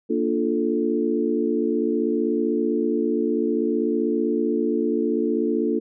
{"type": "chord", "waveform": "sine", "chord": "Bb major seventh", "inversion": "none", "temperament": "equal with one note detuned", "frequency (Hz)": [233.1, 293.7, 349.2, 438.2], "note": ["Bb3", "D4", "F4", "A4"], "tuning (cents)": [0, 0, 0, -7], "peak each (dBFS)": -25, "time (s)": [0.09, 5.8], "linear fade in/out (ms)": 20, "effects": []}